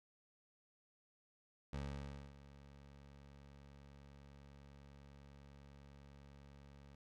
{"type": "tone with ADSR envelope", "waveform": "20% pulse", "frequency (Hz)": 70, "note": "C#2", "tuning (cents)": 18, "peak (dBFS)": -36, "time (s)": [1.73, 6.95], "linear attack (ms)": 4, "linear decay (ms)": 590, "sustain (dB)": -16, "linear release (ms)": 4, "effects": ["low-pass 6000 Hz 12 dB/octave", "13-bit"]}